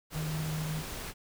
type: tone in noise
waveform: sine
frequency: 155.56 Hz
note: D#3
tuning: in tune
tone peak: -32 dBFS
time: 0.13-0.83 s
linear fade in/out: 50 ms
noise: pink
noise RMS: -40 dBFS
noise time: 0.1-1.14 s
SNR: +5 dB
effects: none